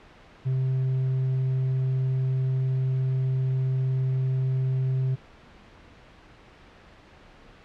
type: tone with hard clipping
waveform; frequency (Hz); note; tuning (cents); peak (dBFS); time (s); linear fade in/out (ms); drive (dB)
triangle; 130.81; C3; 0; -21; 0.45-5.16; 20; 1
effects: pink hiss -51 dBFS RMS until 7.64 s + low-pass 3000 Hz 12 dB/octave